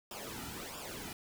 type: noise with flanger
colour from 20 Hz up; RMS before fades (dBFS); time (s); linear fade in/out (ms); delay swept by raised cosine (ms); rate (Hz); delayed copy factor
pink; -44; 0.11-1.13; 2; 0.48 to 1.88; 1.5; -0.75
effects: none